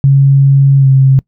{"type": "tone with pitch glide", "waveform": "sine", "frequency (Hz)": [137.7, 134.01], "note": ["C#3", "C3"], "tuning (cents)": [-11, 42], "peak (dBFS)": -3, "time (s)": [0.04, 1.19], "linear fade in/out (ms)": 0, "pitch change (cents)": -47, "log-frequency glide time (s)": [0.78, 0.88], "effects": ["noise-tail reverb RT60 0.1 s tail -24 dB re dry"]}